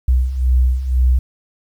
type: beating tone pair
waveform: sine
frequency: 61.74 / 63.74 Hz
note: B1 / C2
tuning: 0 / -45 cents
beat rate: 2 Hz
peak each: -18 / -13 dBFS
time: 0.08-1.19 s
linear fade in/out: 5 ms
effects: 8-bit